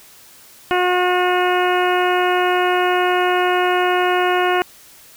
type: harmonic tone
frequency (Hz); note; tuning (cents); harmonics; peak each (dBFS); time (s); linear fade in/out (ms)
361.1; F#4; -42; 1 / 2 / 3 / 4 / 5 / 6 / 7 / 8; -18 / -19 / -23 / -23 / -27 / -30 / -29 / -28; 0.71-4.62; 0
effects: white hiss -45 dBFS RMS until 5.16 s